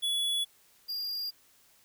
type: tone pair in turn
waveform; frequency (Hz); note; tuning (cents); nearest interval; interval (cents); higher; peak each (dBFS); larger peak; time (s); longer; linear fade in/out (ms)
square; 3400 / 4808; G#7 / D8; +40 / +40; tritone; 600; second; -28 / -33; first; 0.02-0.45 / 0.88-1.31; neither; 20
effects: white hiss -63 dBFS RMS until 1.84 s